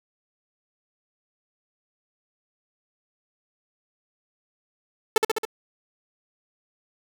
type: tone with echo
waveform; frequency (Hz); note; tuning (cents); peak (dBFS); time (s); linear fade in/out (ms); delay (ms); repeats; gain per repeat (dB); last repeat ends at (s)
sawtooth; 440; A4; 0; -10; 5.16-5.18; 2; 68; 4; -3; 5.452
effects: none